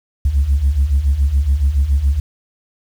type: beating tone pair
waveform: sine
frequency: 65.1 / 72.2 Hz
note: C2 / D2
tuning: -8 / -29 cents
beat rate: 7.1 Hz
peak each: -16 / -12 dBFS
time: 0.25-2.2 s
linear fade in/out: 5 ms
effects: tanh soft clip ceiling -7 dBFS + 7-bit